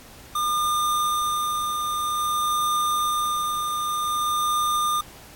square tone with tremolo, 1207 Hz, D6, 47 cents sharp, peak -21 dBFS, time 0.35-5.01 s, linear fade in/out 5 ms, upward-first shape sine, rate 0.52 Hz, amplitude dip 35%, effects pink hiss -46 dBFS RMS until 5.35 s + AAC 64 kbps

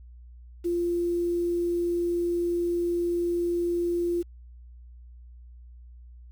sine tone with quantisation, 346.4 Hz, F4, 14 cents flat, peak -23 dBFS, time 0.64-4.23 s, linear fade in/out 20 ms, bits 8, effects added 60 Hz sine -44 dBFS peak until 6.31 s + MP3 96 kbps

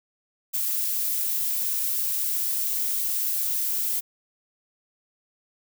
violet noise, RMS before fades -26 dBFS, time 0.53-4.01 s, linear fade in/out 20 ms, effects none

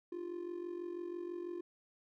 triangle tone with amplitude modulation, 349.2 Hz, F4, in tune, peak -34 dBFS, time 0.12-1.61 s, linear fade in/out 5 ms, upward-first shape sine, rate 46.1 Hz, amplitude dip 75%, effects tanh soft clip ceiling -30 dBFS

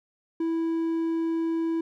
triangle tone, 328.7 Hz, E4, 5 cents flat, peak -22 dBFS, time 0.4-1.81 s, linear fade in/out 5 ms, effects none

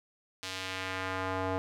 square tone with band-pass filter sweep, 94 Hz, F#2, 28 cents sharp, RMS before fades -35 dBFS, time 0.43-1.58 s, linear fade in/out 0 ms, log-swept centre 4300 to 700 Hz, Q 1, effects none

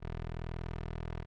15% pulse tone, 40.85 Hz, E1, 15 cents flat, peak -31 dBFS, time 0-1.26 s, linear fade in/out 50 ms, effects low-pass 3000 Hz 12 dB/octave + AAC 32 kbps

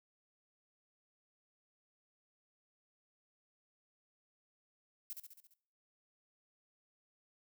violet noise with echo, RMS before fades -43 dBFS, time 5.1-5.13 s, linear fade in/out 0 ms, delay 68 ms, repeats 6, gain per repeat -4 dB, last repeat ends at 5.538 s, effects noise-tail reverb RT60 0.5 s tail -18 dB re dry

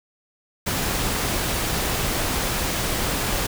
pink noise, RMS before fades -24 dBFS, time 0.66-3.47 s, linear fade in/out 10 ms, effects none

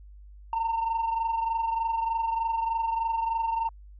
sine tone pair together, 906.7 / 930 Hz, A#5 / A#5, -48 / -4 cents, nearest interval unison, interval 44 cents, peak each -24 / -30 dBFS, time 0.53-3.69 s, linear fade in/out 2 ms, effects tanh soft clip ceiling -22 dBFS + added 50 Hz sine -45 dBFS peak until 3.99 s

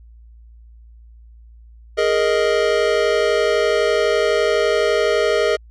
square chord, Ab suspended second, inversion none, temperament just, 415.3 / 467.2 / 623 Hz, Ab4 / Bb4 / Eb5, 0 / +4 / +2 cents, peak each -20 dBFS, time 1.97-5.57 s, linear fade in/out 20 ms, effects added 57 Hz sine -41 dBFS peak until 5.7 s + low-pass 5000 Hz 12 dB/octave

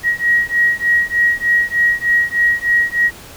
sine beating tone pair, 1897 / 1900.3 Hz, A#6 / A#6, +30 / +33 cents, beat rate 3.3 Hz, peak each -15 dBFS, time 0.03-3.11 s, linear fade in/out 50 ms, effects pink hiss -37 dBFS RMS until 3.36 s

